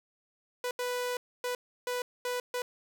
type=tone bursts at uneven times; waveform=sawtooth; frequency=493.9 Hz; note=B4; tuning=in tune; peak=-27 dBFS; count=6; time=0.64-0.71 / 0.79-1.17 / 1.44-1.55 / 1.87-2.02 / 2.25-2.4 / 2.54-2.62 s; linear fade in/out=2 ms; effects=none